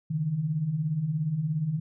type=beating tone pair; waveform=sine; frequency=140 / 157 Hz; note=C#3 / D#3; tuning=+18 / +16 cents; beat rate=17 Hz; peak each=-33 / -26 dBFS; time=0.1-1.8 s; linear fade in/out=10 ms; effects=none